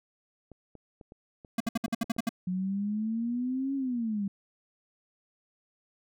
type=clicks; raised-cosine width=2 ms; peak=-34 dBFS; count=10; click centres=0.517 / 0.753 / 1.012 / 1.121 / 1.448 / 1.666 / 1.761 / 1.881 / 2.042 / 2.165 s
type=tone bursts; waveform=square; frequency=228.7 Hz; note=A#3; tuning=33 cents flat; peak=-26 dBFS; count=9; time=1.58-2.292 s; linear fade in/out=5 ms; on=24 ms; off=62 ms
type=exponential two-way sweep; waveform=sine; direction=up then down; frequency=180 to 277.2 to 194 Hz; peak=-28 dBFS; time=2.47-4.28 s; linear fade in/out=5 ms; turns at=3.75 s
effects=none